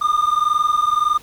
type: tone pair together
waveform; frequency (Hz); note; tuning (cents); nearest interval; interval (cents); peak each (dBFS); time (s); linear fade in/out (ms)
triangle; 1200 / 1221.7; D6 / D#6; +37 / -32; unison; 31; -16; 0.01-1.18; 10
effects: pink hiss -45 dBFS RMS until 1.22 s